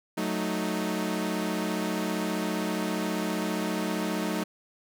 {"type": "chord", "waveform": "sawtooth", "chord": "D# diminished", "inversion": "first", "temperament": "equal", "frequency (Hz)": [185, 220, 311.1], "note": ["F#3", "A3", "D#4"], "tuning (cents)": [0, 0, 0], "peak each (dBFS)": -28, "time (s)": [0.17, 4.44], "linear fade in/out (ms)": 10, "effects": []}